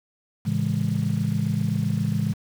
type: chord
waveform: sine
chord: A major seventh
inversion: none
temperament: just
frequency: 110 / 137.5 / 165 / 206.2 Hz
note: A2 / C#3 / E3 / G#3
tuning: 0 / -14 / +2 / -12 cents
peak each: -26 dBFS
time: 0.45-2.34 s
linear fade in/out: 20 ms
effects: tanh soft clip ceiling -13 dBFS + 7-bit